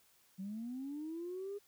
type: linear sweep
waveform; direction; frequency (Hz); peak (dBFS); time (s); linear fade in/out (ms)
sine; up; 185 to 412.3; -39; 0.38-1.59; 20
effects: tanh soft clip ceiling -35 dBFS + white hiss -69 dBFS RMS until 1.67 s